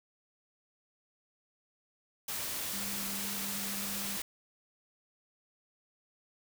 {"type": "tone in noise", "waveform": "sine", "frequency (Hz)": 199.6, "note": "G3", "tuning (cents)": 32, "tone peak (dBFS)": -43, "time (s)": [2.73, 4.17], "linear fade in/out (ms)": 5, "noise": "white", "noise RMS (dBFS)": -37, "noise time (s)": [2.28, 4.22], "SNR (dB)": -9, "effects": []}